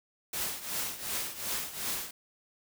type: noise with tremolo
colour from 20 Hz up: white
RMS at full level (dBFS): -32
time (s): 0.33-2.11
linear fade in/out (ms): 5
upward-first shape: triangle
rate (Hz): 2.7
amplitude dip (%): 80
effects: none